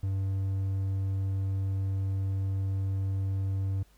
triangle tone, 96.7 Hz, G2, 23 cents flat, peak -25 dBFS, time 0.03-3.83 s, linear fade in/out 5 ms, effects added 50 Hz sine -60 dBFS peak until 3.97 s + pink hiss -65 dBFS RMS until 3.97 s

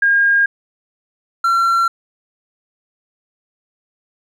sine / triangle tone pair in turn, 1619 / 1361.4 Hz, G#6 / F6, -45 / -45 cents, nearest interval minor third, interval 300 cents, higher first, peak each -10 dBFS, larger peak neither, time 0.02-0.46 / 1.44-1.88 s, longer neither, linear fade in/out 5 ms, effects none

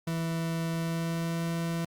40% pulse tone with pitch glide, 164.81 to 167.11 Hz, E3 to E3, 0 to +24 cents, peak -28 dBFS, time 0.07-1.85 s, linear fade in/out 5 ms, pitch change +24 cents, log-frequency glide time 0.69-1.49 s, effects Opus 48 kbps

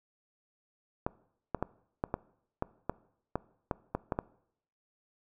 clicks, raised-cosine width 1 ms, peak -16 dBFS, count 12, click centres 1.065 / 1.547 / 1.626 / 2.039 / 2.141 / 2.624 / 2.896 / 3.356 / 3.712 / 3.95 / 4.122 / 4.189 s, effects noise-tail reverb RT60 0.7 s tail -21 dB re dry

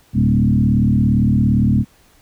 sine tone with frequency modulation, 164.81 Hz, E3, in tune, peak -11 dBFS, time 0.13-1.85 s, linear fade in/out 50 ms, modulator 37.5 Hz, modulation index 2.3, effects pink hiss -53 dBFS RMS until 2.21 s

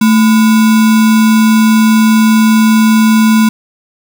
sine tone with sample-and-hold, 220 Hz, A3, in tune, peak -4 dBFS, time 0.01-3.49 s, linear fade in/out 5 ms, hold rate 1225 Hz, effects none

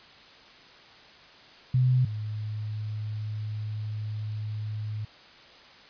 sine tone pair in turn, 127.2 / 106.96 Hz, C3 / A2, -48 / -49 cents, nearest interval minor third, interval 301 cents, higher first, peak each -19 / -30 dBFS, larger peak first, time 1.74-2.05 / 2.05-5.05 s, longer second, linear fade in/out 5 ms, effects white hiss -51 dBFS RMS until 5.89 s + resampled to 11025 Hz

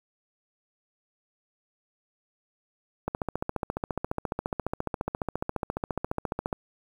click train, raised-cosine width 1 ms, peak -14 dBFS, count 51, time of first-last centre 3.08-6.528 s, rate 14.5 Hz, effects 8-bit

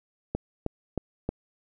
click train, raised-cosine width 2 ms, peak -14 dBFS, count 4, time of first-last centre 0.35-1.29 s, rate 3.19 Hz, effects none

